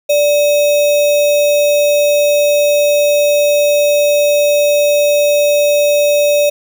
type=tone with sample-and-hold; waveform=sine; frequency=585 Hz; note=D5; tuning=7 cents flat; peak=-8 dBFS; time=0.09-6.5 s; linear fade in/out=10 ms; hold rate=3150 Hz; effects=none